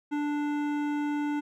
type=tone with hard clipping; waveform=triangle; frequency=293.7 Hz; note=D4; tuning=in tune; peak=-29 dBFS; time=0.11-1.41 s; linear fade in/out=20 ms; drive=18 dB; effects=none